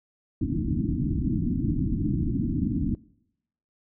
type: low-pass noise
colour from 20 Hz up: white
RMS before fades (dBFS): -26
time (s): 0.41-2.95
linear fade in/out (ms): 2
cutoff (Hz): 320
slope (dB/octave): 96
effects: noise-tail reverb RT60 0.8 s tail -23 dB re dry